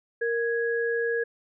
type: tone pair together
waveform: sine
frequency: 466.2 / 1661.3 Hz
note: A#4 / G#6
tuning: 0 / 0 cents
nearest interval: octave + minor seventh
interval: 2200 cents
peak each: -25 / -29 dBFS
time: 0.21-1.24 s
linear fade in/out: 10 ms
effects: none